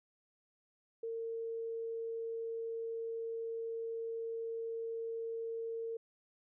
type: tone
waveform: sine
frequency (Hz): 456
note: A#4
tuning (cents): -38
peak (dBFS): -37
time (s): 1.03-5.97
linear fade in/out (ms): 5
effects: none